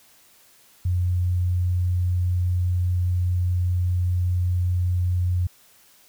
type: tone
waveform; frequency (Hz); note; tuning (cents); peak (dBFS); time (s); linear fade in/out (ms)
sine; 89.5; F2; +43; -19; 0.85-5.47; 5
effects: white hiss -55 dBFS RMS until 6.08 s